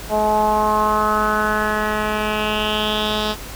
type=tone with low-pass filter sweep; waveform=10% pulse; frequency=213.1 Hz; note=G#3; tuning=45 cents sharp; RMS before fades=-19 dBFS; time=0.09-3.36 s; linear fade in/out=50 ms; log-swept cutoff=730 to 4300 Hz; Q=4.4; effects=added 50 Hz sine -34 dBFS peak until 3.55 s + pink hiss -34 dBFS RMS until 3.55 s